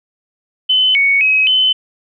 sine tone with pitch steps, 3036 / 2226 / 2545 / 3042 Hz, F#7 / C#7 / D#7 / F#7, +44 / +7 / +39 / +47 cents, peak -9 dBFS, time 0.69-1.73 s, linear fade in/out 10 ms, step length 260 ms, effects none

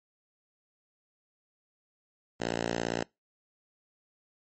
5% pulse tone with high-pass filter, 57.7 Hz, A#1, 17 cents flat, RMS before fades -32 dBFS, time 2.4-3.03 s, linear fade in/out 5 ms, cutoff 140 Hz, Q 0.58, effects noise-tail reverb RT60 0.2 s tail -24 dB re dry + MP3 32 kbps

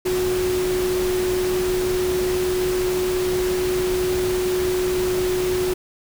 sine tone in noise, 366.3 Hz, F#4, 17 cents flat, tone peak -19 dBFS, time 0.05-5.74 s, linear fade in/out 10 ms, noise pink, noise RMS -29 dBFS, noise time 0.05-5.74 s, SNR +7 dB, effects none

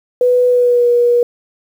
sine tone with pitch glide, 495.3 to 480.9 Hz, B4 to B4, +5 to -46 cents, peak -8 dBFS, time 0.21-1.23 s, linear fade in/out 2 ms, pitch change -51 cents, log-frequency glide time 0.48-0.88 s, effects 7-bit

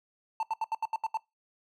triangle tone bursts, 890 Hz, A5, 20 cents sharp, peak -25 dBFS, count 8, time 0.4-1.172 s, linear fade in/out 2 ms, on 30 ms, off 76 ms, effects noise-tail reverb RT60 0.2 s tail -22 dB re dry

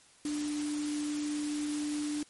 sine tone in noise, 296.3 Hz, D4, 15 cents sharp, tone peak -31 dBFS, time 0.25-2.23 s, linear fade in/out 2 ms, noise white, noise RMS -42 dBFS, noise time 0.25-2.23 s, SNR +8 dB, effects white hiss -60 dBFS RMS until 2.29 s + MP3 48 kbps

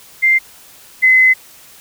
sine tone pair in turn, 2094 / 2039 Hz, C7 / C7, +1 / -45 cents, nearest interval unison, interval 46 cents, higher first, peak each -8 / -6 dBFS, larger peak second, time 0.22-0.39 / 1.02-1.34 s, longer second, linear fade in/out 20 ms, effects white hiss -42 dBFS RMS until 1.8 s

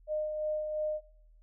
sine tone with tremolo, 612 Hz, D#5, 29 cents flat, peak -29 dBFS, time 0.07-1.01 s, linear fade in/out 50 ms, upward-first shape sine, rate 2.9 Hz, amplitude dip 40%, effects noise-tail reverb RT60 0.6 s tail -18 dB re dry + added 40 Hz sine -56 dBFS peak until 1.42 s

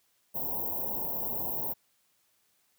white band-stop noise, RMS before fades -33 dBFS, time 0.34-1.74 s, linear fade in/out 20 ms, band 1000 to 13000 Hz, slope 96 dB/octave, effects white hiss -71 dBFS RMS until 2.78 s + high-pass 60 Hz 12 dB/octave

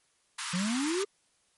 pink high-pass noise, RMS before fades -36 dBFS, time 0.38-1.04 s, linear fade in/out 10 ms, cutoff 900 Hz, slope 96 dB/octave
triangle exponential sweep, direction up, 170 to 415.3 Hz, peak -26 dBFS, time 0.53-1.05 s, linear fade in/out 10 ms
effects white hiss -70 dBFS RMS until 1.57 s + MP3 48 kbps

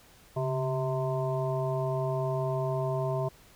harmonic tone with a mistuned harmonic, 130 Hz, C3, 11 cents flat, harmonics 1 / 3 / 5 / 7 / 8, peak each -30 / -34 / -32 / -40 / -40 dBFS, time 0.36-3.29 s, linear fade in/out 10 ms, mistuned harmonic 1, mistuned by +89 cents, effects pink hiss -57 dBFS RMS until 3.55 s

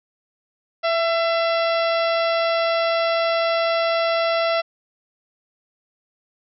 harmonic tone with a mistuned harmonic, 672 Hz, E5, 33 cents sharp, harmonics 1 / 2 / 3 / 4 / 5 / 6 / 7 / 8, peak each -19 / -25 / -29 / -31 / -33 / -35 / -36 / -37 dBFS, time 0.83-4.62 s, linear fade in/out 20 ms, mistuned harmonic 1, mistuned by -19 cents, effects none

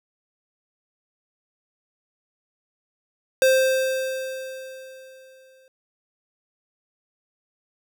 square tone with exponential decay, 524 Hz, C5, 2 cents sharp, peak -14 dBFS, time 3.42-5.68 s, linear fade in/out 1 ms, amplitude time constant 490 ms, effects none

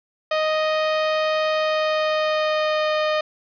sawtooth tone with pitch glide, 622.3 to 614.8 Hz, D#5 to D#5, 0 to -21 cents, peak -15 dBFS, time 0.31-3.21 s, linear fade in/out 5 ms, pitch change -21 cents, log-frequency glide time 1.52-2.92 s, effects resampled to 11025 Hz + 7-bit

